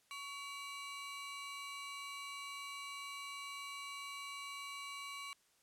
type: ring-modulated tone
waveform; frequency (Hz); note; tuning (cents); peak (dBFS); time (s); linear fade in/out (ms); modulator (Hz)
30% pulse; 1705; G#6; +45; -39; 0.11-5.33; 0; 589
effects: white hiss -73 dBFS RMS until 5.62 s + low-pass 11000 Hz 12 dB/octave